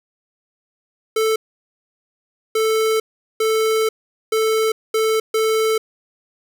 square tone bursts at uneven times, 440.4 Hz, A4, 2 cents sharp, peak -16 dBFS, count 6, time 1.16-1.36 / 2.55-3 / 3.4-3.89 / 4.32-4.72 / 4.94-5.2 / 5.34-5.78 s, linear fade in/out 5 ms, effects none

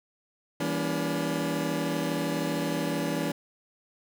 25% pulse chord, E diminished seventh, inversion none, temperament just, 164.81 / 197.78 / 237.3 / 284.8 Hz, E3 / G3 / Bb3 / Db4, 0 / +16 / +31 / +47 cents, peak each -28 / -32 / -32 / -27 dBFS, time 0.6-3.32 s, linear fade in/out 5 ms, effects none

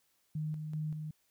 sine tone with tremolo, 154.1 Hz, D#3, 16 cents flat, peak -33 dBFS, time 0.35-1.11 s, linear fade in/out 5 ms, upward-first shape square, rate 2.6 Hz, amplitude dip 40%, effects white hiss -74 dBFS RMS until 1.3 s

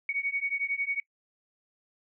sine beating tone pair, 2230 / 2241 Hz, C#7 / C#7, +10 / +18 cents, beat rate 11 Hz, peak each -31 dBFS, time 0.09-1 s, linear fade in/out 2 ms, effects noise-tail reverb RT60 0.1 s tail -23 dB re dry

